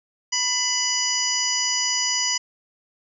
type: harmonic tone with a mistuned harmonic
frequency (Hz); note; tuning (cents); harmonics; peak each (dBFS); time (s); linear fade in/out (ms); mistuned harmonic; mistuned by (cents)
984; B5; -7; 1 / 2 / 3 / 5 / 6 / 7; -33 / -30 / -29 / -25 / -25 / -29; 0.32-2.38; 10; 2; +36
effects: none